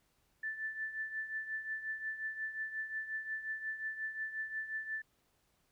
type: tone with tremolo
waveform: sine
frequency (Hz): 1760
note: A6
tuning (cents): 0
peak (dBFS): -34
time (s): 0.43-5.02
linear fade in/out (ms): 5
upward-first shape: triangle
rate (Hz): 5.6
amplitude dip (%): 75
effects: pink hiss -75 dBFS RMS until 5.71 s